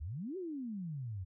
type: exponential two-way sweep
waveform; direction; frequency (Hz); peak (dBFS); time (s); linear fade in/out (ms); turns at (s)
sine; up then down; 65.41 to 392 to 87.4; -38; 0-1.25; 20; 0.37
effects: none